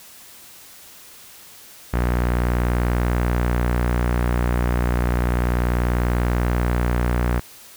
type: tone with low-pass filter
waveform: sawtooth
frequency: 60.3 Hz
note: B1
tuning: 41 cents flat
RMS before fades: -20 dBFS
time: 1.93-7.4 s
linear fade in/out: 10 ms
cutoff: 1800 Hz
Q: 1.4
effects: white hiss -44 dBFS RMS until 7.76 s